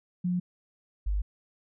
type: tone pair in turn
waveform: sine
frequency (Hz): 178.8 / 50.17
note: F3 / G1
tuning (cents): +41 / +41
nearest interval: octave + minor seventh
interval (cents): 2200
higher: first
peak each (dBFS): -25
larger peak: neither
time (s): 0.24-0.4 / 1.06-1.22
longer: neither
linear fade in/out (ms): 10
effects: none